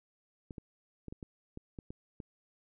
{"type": "clicks", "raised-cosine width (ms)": 3, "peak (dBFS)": -30, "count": 9, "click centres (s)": [0.508, 0.582, 1.083, 1.125, 1.228, 1.574, 1.788, 1.905, 2.202], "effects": []}